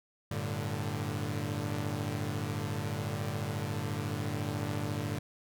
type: chord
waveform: sawtooth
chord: G suspended second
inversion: none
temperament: equal with one note detuned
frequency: 98 / 112.12 / 146.83 Hz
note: G2 / A2 / D3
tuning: 0 / +33 / 0 cents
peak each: -33 dBFS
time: 0.31-5.19 s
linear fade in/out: 5 ms
effects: none